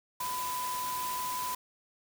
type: tone in noise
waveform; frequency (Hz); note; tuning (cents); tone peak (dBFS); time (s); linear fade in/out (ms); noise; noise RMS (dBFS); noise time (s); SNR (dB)
sine; 1000; B5; +21; -33; 0.2-1.55; 5; white; -39; 0.2-1.55; +3
effects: none